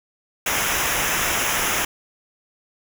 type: noise with comb filter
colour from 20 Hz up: pink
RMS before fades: -22 dBFS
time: 0.46-1.85 s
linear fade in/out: 5 ms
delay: 0.23 ms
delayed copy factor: -0.75
effects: none